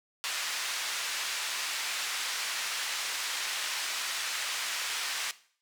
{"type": "band-pass noise", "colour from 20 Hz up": "pink", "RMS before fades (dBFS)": -34, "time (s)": [0.24, 5.31], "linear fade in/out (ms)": 0, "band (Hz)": [1600, 7900], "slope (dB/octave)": 12, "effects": ["noise-tail reverb RT60 0.5 s tail -17 dB re dry"]}